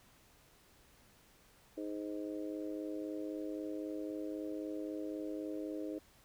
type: harmonic tone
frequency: 103.83 Hz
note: G#2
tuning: in tune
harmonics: 3 / 4 / 5 / 6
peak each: -40 / -46 / -46 / -50 dBFS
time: 1.77-5.99 s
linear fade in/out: 10 ms
effects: pink hiss -65 dBFS RMS until 6.24 s

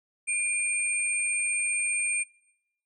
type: tone pair together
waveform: sine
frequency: 2400 / 8685 Hz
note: D7 / C#9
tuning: +37 / -36 cents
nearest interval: octave + minor seventh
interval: 2227 cents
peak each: -28 dBFS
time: 0.27-2.24 s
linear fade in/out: 20 ms
effects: noise-tail reverb RT60 0.8 s tail -20 dB re dry

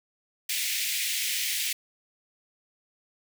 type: high-pass noise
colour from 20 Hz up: pink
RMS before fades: -29 dBFS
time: 0.49-1.73 s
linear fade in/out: 5 ms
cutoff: 2000 Hz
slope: 48 dB/octave
effects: none

